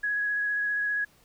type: tone with vibrato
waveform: sine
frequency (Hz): 1670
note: G#6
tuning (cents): +9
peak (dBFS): -25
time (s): 0.03-1.05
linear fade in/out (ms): 10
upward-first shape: triangle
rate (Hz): 15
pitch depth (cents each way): 14
effects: pink hiss -61 dBFS RMS until 1.24 s